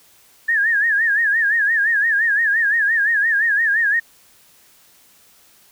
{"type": "tone with vibrato", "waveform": "sine", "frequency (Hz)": 1736, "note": "A6", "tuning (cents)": -24, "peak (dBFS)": -14, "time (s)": [0.48, 4], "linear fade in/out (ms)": 10, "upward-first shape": "sine", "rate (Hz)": 5.8, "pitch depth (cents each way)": 130, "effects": ["white hiss -52 dBFS RMS until 5.71 s"]}